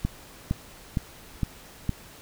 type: click train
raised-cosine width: 5 ms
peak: -12 dBFS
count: 5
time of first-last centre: 0.05-1.893 s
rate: 2.17 Hz
effects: pink hiss -48 dBFS RMS until 2.21 s